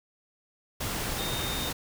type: tone in noise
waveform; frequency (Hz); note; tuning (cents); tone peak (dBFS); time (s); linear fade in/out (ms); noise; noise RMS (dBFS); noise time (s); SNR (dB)
sine; 3676; A#7; -25; -35; 1.18-1.7; 10; pink; -32; 0.8-1.73; -6
effects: none